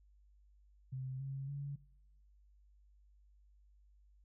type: tone with pitch steps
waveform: sine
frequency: 130.81 / 136.05 / 141.5 Hz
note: C3 / C#3 / C#3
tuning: 0 / -32 / +36 cents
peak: -39 dBFS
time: 0.92-1.76 s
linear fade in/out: 10 ms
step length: 280 ms
effects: noise-tail reverb RT60 0.9 s tail -21 dB re dry + added 50 Hz sine -63 dBFS peak until 4.24 s